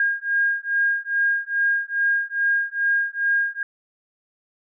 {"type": "beating tone pair", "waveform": "sine", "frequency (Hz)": [1620, 1622.4], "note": ["G#6", "G#6"], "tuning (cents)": [-43, -41], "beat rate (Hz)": 2.4, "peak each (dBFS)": -22, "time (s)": [0, 3.63], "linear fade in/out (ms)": 2, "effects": []}